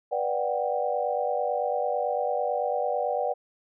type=chord; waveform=sine; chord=G major seventh; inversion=first; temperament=just; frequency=490 / 588 / 735 / 784 Hz; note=B4 / D5 / F#5 / G5; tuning=-14 / +2 / -12 / 0 cents; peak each=-30 / -29 / -30 / -31 dBFS; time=0.11-3.34 s; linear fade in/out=20 ms; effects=none